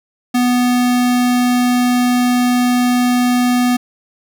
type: tone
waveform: square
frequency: 246.7 Hz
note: B3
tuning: 2 cents flat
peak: -12 dBFS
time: 0.34-3.77 s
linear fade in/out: 10 ms
effects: none